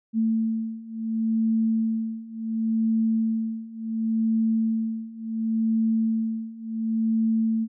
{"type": "beating tone pair", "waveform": "sine", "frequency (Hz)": [223, 223.7], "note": ["A3", "A3"], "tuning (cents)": [23, 29], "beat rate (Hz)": 0.7, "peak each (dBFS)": [-26, -24], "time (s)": [0.13, 7.68], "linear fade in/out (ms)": 50, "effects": []}